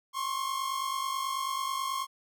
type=tone pair together; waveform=45% pulse; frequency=1059.5 / 1108.7 Hz; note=C6 / C#6; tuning=+21 / 0 cents; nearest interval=minor second; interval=79 cents; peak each=-32 / -35 dBFS; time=0.13-2.07 s; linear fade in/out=50 ms; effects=none